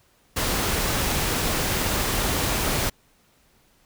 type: noise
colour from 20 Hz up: pink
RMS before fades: -24 dBFS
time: 0.36-2.9 s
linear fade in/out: 10 ms
effects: pink hiss -61 dBFS RMS until 3.85 s